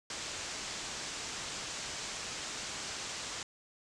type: low-pass noise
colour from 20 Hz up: white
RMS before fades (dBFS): -41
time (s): 0.1-3.43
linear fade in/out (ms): 2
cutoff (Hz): 7800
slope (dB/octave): 48
effects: none